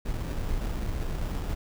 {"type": "noise with sample-and-hold", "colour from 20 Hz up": "brown", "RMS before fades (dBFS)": -30, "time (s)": [0.05, 1.55], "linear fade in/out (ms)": 10, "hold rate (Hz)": 2100, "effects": []}